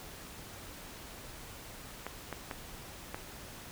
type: clicks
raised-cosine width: 0.5 ms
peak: -22 dBFS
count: 4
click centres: 2.066 / 2.327 / 2.512 / 3.145 s
effects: pink hiss -48 dBFS RMS until 3.71 s